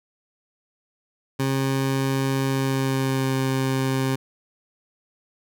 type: tone with pitch glide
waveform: 20% pulse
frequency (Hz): 134.8 to 132.79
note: C#3 to C3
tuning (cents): -48 to +26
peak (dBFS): -16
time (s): 1.39-4.16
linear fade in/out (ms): 10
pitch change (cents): -26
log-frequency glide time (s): 2.48-3.34
effects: none